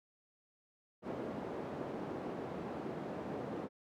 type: band-pass noise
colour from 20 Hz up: white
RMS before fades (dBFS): -42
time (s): 1.02-3.69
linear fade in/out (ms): 50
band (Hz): 170 to 480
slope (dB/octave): 12
effects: none